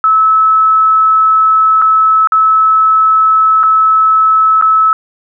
sine tone with dropouts, 1300 Hz, E6, 24 cents flat, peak -5 dBFS, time 0.04-4.93 s, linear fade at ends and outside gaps 1 ms, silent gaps 1.817-1.821 / 2.273-2.321 / 3.632-3.636 / 4.613-4.623 s, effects none

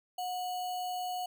sine tone with sample-and-hold, 728 Hz, F#5, 28 cents flat, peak -33 dBFS, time 0.18-1.26 s, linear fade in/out 5 ms, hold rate 3675 Hz, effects none

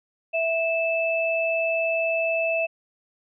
sine tone pair together, 657 / 2628 Hz, E5 / E7, -6 / -6 cents, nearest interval 2 octaves, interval 2400 cents, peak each -23 / -25 dBFS, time 0.33-2.67 s, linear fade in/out 20 ms, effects none

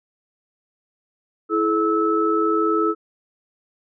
sine tone cluster, 329.2 / 428.7 / 1304 Hz, E4 / A4 / E6, -2 / -45 / -19 cents, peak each -21 dBFS, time 1.49-2.95 s, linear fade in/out 50 ms, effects none

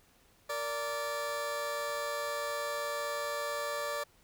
20% pulse tone pair together, 462.9 / 582.3 Hz, A#4 / D5, -12 / -15 cents, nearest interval major third, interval 397 cents, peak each -37 / -29 dBFS, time 0.49-4.04 s, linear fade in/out 10 ms, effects pink hiss -65 dBFS RMS until 4.23 s

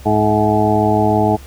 harmonic tone with a mistuned harmonic, 106.4 Hz, G#2, 42 cents sharp, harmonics 1 / 2 / 3 / 4 / 6 / 7 / 8, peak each -19 / -19 / -19 / -19 / -19 / -19 / -19 dBFS, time 0.05-1.37 s, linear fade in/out 20 ms, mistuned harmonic 6, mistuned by +24 cents, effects added 69 Hz sine -34 dBFS peak until 1.46 s + pink hiss -42 dBFS RMS until 1.46 s

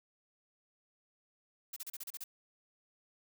blue noise bursts, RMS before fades -43 dBFS, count 8, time 1.73-2.24 s, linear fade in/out 5 ms, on 34 ms, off 34 ms, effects none

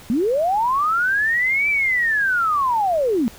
sine linear two-way sweep, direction up then down, 209.3 to 2345 to 209.3 Hz, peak -16 dBFS, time 0.1-3.28 s, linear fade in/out 0 ms, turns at 1.69 s, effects pink hiss -43 dBFS RMS until 3.38 s

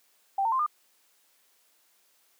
sine tone with pitch steps, 784 / 905.8 / 1046.5 / 1209.1 Hz, G5 / A#5 / C6 / D#6, 0 / -50 / 0 / -50 cents, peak -23 dBFS, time 0.38-0.664 s, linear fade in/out 5 ms, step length 71 ms, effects white hiss -66 dBFS RMS until 2.39 s + high-pass 300 Hz 12 dB/octave

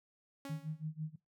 sawtooth tone with exponential decay, 277.2 Hz, C#4, in tune, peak -38 dBFS, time 0.45-0.88 s, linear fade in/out 2 ms, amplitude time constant 93 ms
sine tone with tremolo, 155.7 Hz, D#3, 2 cents sharp, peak -35 dBFS, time 0.49-1.16 s, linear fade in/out 10 ms, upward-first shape sine, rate 6 Hz, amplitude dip 95%
effects noise-tail reverb RT60 0.2 s tail -21 dB re dry

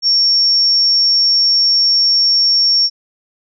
sine tone, 5490 Hz, F8, 31 cents flat, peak -9 dBFS, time 0.02-2.9 s, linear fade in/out 50 ms, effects none

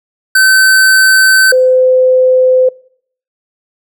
square / sine tone pair in turn, 1535 / 512.2 Hz, G6 / C5, -37 / -37 cents, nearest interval octave + perfect fifth, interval 1900 cents, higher first, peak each -5 dBFS, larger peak neither, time 0.35-1.52 / 1.52-2.69 s, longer neither, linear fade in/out 5 ms, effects noise-tail reverb RT60 0.6 s tail -23 dB re dry

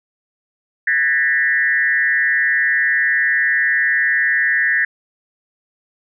sine tone with frequency modulation, 1800 Hz, A6, 39 cents sharp, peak -13 dBFS, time 0.87-4.85 s, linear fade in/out 5 ms, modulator 140 Hz, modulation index 1.2, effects none

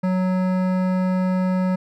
sine tone with hard clipping, 185 Hz, F#3, in tune, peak -20 dBFS, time 0.03-1.76 s, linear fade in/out 10 ms, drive 15 dB, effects none

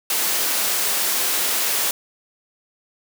white high-pass noise, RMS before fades -21 dBFS, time 0.1-1.91 s, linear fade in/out 2 ms, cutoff 280 Hz, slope 12 dB/octave, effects none

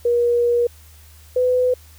sine tone pair in turn, 477.9 / 501.8 Hz, A#4 / B4, +43 / +28 cents, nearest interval minor second, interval 85 cents, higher second, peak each -14 dBFS, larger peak neither, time 0.05-0.67 / 1.36-1.74 s, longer first, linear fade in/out 5 ms, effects added 77 Hz sine -44 dBFS peak until 1.98 s + white hiss -50 dBFS RMS until 1.98 s

